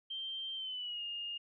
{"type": "tone with pitch glide", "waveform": "sine", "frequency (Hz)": [3145, 2834], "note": ["G7", "F7"], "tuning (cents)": [5, 25], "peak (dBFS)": -38, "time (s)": [0.1, 1.38], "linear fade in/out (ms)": 10, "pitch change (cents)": -180, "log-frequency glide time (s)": [0.55, 1.03], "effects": []}